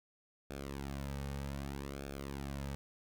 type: tone with flanger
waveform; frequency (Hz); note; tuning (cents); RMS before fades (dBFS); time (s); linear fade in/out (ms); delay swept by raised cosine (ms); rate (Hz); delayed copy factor
sawtooth; 69.3; C#2; 0; -42; 0.5-2.75; 0; 1 to 3; 0.64; -0.75
effects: none